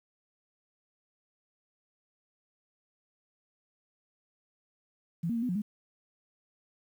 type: tone with pitch steps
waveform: sine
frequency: 168 / 234.1 / 229.9 / 249.9 / 179.3 / 209.7 Hz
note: E3 / A#3 / A#3 / B3 / F3 / G#3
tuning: +33 / +8 / -24 / +21 / +46 / +17 cents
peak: -28 dBFS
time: 5.23-5.62 s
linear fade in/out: 10 ms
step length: 65 ms
effects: 10-bit